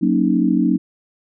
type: chord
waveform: sine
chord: D# minor seventh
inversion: first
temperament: equal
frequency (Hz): 185 / 233.1 / 277.2 / 311.1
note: F#3 / A#3 / C#4 / D#4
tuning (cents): 0 / 0 / 0 / 0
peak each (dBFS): -19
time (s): 0.01-0.78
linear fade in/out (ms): 20
effects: none